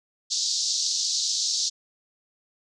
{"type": "band-pass noise", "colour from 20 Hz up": "pink", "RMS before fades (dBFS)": -26, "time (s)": [0.3, 1.7], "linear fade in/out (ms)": 20, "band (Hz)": [4000, 6800], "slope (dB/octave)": 48, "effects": []}